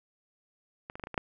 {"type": "clicks", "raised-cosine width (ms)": 0.5, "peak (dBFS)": [-24, -26, -28, -21, -25, -23, -12], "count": 7, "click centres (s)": [0.899, 0.955, 0.997, 1.038, 1.071, 1.143, 1.178], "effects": []}